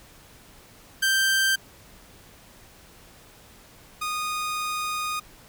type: tone pair in turn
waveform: sawtooth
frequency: 1568 / 1234.9 Hz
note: G6 / D#6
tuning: 0 / -13 cents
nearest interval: major third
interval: 413 cents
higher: first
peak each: -16 / -23 dBFS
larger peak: first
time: 1.02-1.56 / 4.01-5.2 s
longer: second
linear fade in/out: 10 ms
effects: pink hiss -51 dBFS RMS until 5.48 s